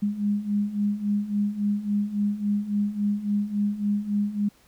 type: beating tone pair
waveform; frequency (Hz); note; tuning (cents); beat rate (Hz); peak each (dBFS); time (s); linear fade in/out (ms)
sine; 203.1 / 206.7; G#3 / G#3; -38 / -8; 3.6; -28 / -24; 0.02-4.49; 10
effects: pink hiss -59 dBFS RMS until 4.67 s